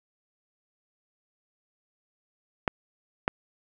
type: clicks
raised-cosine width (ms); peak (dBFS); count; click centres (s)
0.5; -8; 2; 2.678 / 3.279
effects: none